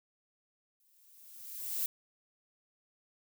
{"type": "noise with exponential growth", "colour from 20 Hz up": "violet", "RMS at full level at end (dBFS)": -32, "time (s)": [0.8, 1.86], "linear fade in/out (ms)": 2, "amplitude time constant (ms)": 230, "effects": []}